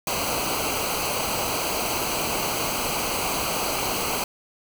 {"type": "noise with comb filter", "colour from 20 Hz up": "pink", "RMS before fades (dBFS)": -26, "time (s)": [0.07, 4.24], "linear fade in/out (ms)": 2, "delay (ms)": 0.56, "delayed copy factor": -0.75, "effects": []}